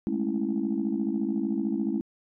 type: chord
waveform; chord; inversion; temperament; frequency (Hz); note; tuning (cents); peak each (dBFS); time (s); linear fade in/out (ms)
sine; A major seventh; third; just; 206.2 / 220 / 275 / 330; G#3 / A3 / C#4 / E4; -12 / 0 / -14 / +2; -30; 0.07-2.01; 0
effects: tanh soft clip ceiling -17 dBFS